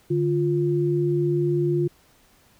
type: tone pair together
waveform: sine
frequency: 147.33 / 349.9 Hz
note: D3 / F4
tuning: +6 / +3 cents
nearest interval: octave + minor third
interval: 1497 cents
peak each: -23 / -21 dBFS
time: 0.1-1.88 s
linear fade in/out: 10 ms
effects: pink hiss -58 dBFS RMS until 2.59 s